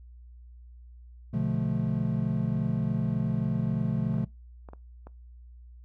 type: chord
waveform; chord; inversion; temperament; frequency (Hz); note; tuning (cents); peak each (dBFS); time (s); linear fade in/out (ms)
triangle; B half-diminished seventh; none; equal with one note detuned; 123.47 / 146.83 / 174.61 / 217.3; B2 / D3 / F3 / A3; 0 / 0 / 0 / -21; -29; 1.33-4.25; 10
type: clicks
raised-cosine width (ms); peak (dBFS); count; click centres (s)
1; -31; 5; 4.141 / 4.183 / 4.688 / 4.734 / 5.07
effects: noise-tail reverb RT60 0.2 s tail -23 dB re dry + added 60 Hz sine -46 dBFS peak until 5.84 s